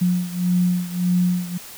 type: beating tone pair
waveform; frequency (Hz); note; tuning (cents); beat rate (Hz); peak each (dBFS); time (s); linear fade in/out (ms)
sine; 178.3 / 180; F3 / F#3; +36 / -47; 1.7; -19 / -22; 0.01-1.58; 10
effects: white hiss -39 dBFS RMS until 1.77 s